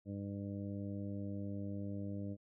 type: harmonic tone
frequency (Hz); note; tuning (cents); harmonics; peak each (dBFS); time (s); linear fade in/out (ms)
100.3; G2; +40; 1 / 2 / 3 / 4 / 5 / 6; -43 / -43 / -46 / -59 / -53 / -54; 0.05-2.37; 50
effects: none